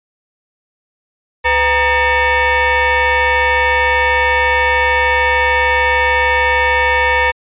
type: ring-modulated tone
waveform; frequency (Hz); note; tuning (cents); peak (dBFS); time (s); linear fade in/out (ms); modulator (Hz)
25% pulse; 433.4; A4; -26; -4; 1.44-7.32; 20; 1370
effects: resampled to 8000 Hz